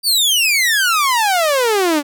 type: exponential sweep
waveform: sawtooth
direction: down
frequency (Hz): 4732 to 279.1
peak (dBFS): -9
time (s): 0.03-2.03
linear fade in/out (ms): 50
effects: none